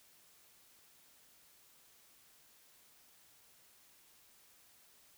silence, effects white hiss -65 dBFS RMS until 5.17 s

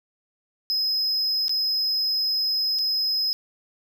triangle tone with dropouts, 5090 Hz, D#8, 39 cents sharp, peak -20 dBFS, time 0.7-3.33 s, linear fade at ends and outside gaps 0 ms, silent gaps 1.482-1.494 / 2.787-2.791 s, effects none

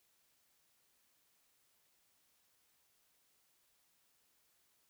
silence, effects white hiss -75 dBFS RMS until 4.89 s

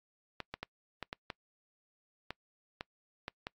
clicks, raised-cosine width 0.3 ms, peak -22 dBFS, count 10, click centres 0.403 / 0.54 / 0.63 / 1.027 / 1.129 / 1.302 / 2.306 / 2.809 / 3.281 / 3.469 s, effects noise-tail reverb RT60 0.1 s tail -25 dB re dry + AAC 64 kbps

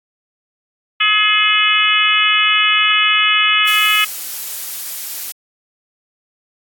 harmonic tone, 423.7 Hz, G#4, 35 cents sharp, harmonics 3 / 4 / 5 / 6 / 7 / 8, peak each -18 / -22 / -18 / -16 / -16 / -22 dBFS, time 1-4.05 s, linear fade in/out 10 ms
blue noise, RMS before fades -25 dBFS, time 3.67-5.32 s, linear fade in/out 5 ms
effects AAC 64 kbps

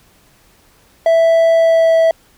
triangle tone with pitch glide, 659.3 to 654 Hz, E5 to E5, 0 to -14 cents, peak -6 dBFS, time 1.06-2.11 s, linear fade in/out 2 ms, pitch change -14 cents, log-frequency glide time 1.54-1.96 s, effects pink hiss -51 dBFS RMS until 2.37 s

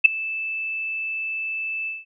sine tone with ADSR envelope, 2633 Hz, E7, 3 cents flat, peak -4 dBFS, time 0.04-2.05 s, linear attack 14 ms, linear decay 9 ms, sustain -21 dB, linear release 180 ms, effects none

